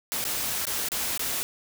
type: noise with dropouts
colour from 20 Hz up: white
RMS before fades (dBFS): -29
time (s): 0.12-1.43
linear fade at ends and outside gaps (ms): 0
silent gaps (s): 0.241-0.251 / 0.653-0.669 / 0.886-0.918 / 1.176-1.194
effects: none